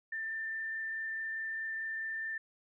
sine tone with frequency modulation, 1786 Hz, A6, 25 cents sharp, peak -35 dBFS, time 0.12-2.38 s, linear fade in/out 5 ms, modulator 24.7 Hz, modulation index 0.5, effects none

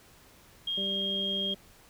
sine tone, 3237 Hz, G#7, 45 cents flat, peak -29 dBFS, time 0.67-1.54 s, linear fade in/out 5 ms
harmonic tone, 196 Hz, G3, in tune, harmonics 1 / 2 / 3, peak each -37 / -40 / -42 dBFS, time 0.77-1.55 s, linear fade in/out 10 ms
effects pink hiss -57 dBFS RMS until 1.89 s

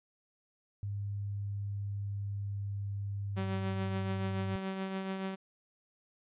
sine tone with pitch glide, 101.2 to 100.27 Hz, G#2 to G2, -44 to +40 cents, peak -34 dBFS, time 0.83-4.56 s, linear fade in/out 0 ms, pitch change -16 cents, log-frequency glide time 0.94-2.92 s
sawtooth tone with tremolo, 191.4 Hz, G3, 41 cents flat, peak -29 dBFS, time 3.36-5.36 s, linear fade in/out 20 ms, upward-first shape triangle, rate 7 Hz, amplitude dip 45%
effects resampled to 8000 Hz

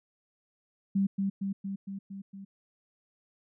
sine tone with echo, 196 Hz, G3, in tune, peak -23 dBFS, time 0.95-1.07 s, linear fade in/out 10 ms, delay 230 ms, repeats 6, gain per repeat -3 dB, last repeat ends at 2.45 s, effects none

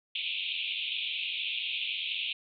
pink band-pass noise, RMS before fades -34 dBFS, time 0.15-2.33 s, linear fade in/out 5 ms, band 2400 to 3700 Hz, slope 96 dB/octave, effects none

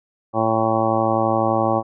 harmonic tone, 111.8 Hz, A2, 28 cents sharp, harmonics 1 / 2 / 3 / 4 / 5 / 6 / 7 / 8 / 9 / 10, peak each -27 / -26 / -24 / -32 / -22 / -27 / -22 / -29 / -29 / -26 dBFS, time 0.33-1.83 s, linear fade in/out 50 ms, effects none

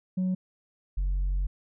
sine tone pair in turn, 185 / 46.25 Hz, F#3 / F#1, 0 / 0 cents, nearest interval 2 octaves, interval 2400 cents, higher first, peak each -22 dBFS, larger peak neither, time 0.17-0.35 / 0.97-1.47 s, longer second, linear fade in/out 10 ms, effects tanh soft clip ceiling -23 dBFS

